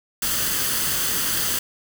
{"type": "noise with comb filter", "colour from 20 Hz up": "white", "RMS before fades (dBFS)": -23, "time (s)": [0.22, 1.59], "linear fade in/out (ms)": 5, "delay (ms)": 0.64, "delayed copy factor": 0.5, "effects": []}